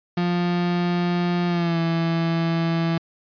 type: tone with pitch glide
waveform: 35% pulse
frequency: 175.5 to 165.94 Hz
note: F3 to E3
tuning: +9 to +12 cents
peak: -18 dBFS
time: 0.17-2.98 s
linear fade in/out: 5 ms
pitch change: -97 cents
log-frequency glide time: 1.47-1.79 s
effects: resampled to 11025 Hz